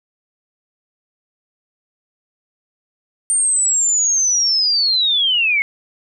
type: linear sweep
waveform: sine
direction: down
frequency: 8870 to 2149 Hz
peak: -13 dBFS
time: 3.3-5.62 s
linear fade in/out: 0 ms
effects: none